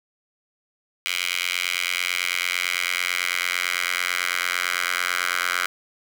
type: tone with high-pass filter sweep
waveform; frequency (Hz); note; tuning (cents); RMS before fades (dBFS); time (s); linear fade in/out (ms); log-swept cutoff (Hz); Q
10% pulse; 89; F2; +33; -25; 1.06-5.66; 0; 2500 to 1600; 2.7
effects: none

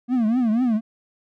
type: tone with vibrato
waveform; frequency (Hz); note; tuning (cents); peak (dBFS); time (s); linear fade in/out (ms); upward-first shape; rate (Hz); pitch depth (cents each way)
triangle; 234.7; A#3; +12; -15; 0.08-0.81; 50; triangle; 4.1; 200
effects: none

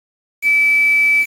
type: tone with quantisation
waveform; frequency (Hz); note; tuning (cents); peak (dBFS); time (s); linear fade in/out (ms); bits
sine; 2307; D7; -31; -10; 0.42-1.26; 50; 5
effects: AAC 48 kbps

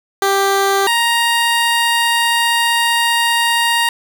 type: tone pair in turn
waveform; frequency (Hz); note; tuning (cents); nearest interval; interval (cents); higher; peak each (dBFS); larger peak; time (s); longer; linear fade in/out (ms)
15% pulse; 393.2 / 935.2; G4 / A#5; +5 / +5; octave + minor third; 1500; second; -6; neither; 0.22-0.87 / 0.87-3.89; second; 2
effects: none

